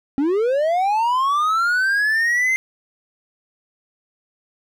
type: linear sweep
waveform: triangle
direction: up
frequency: 263.9 to 2093 Hz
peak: -14 dBFS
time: 0.18-2.56 s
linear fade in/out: 0 ms
effects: none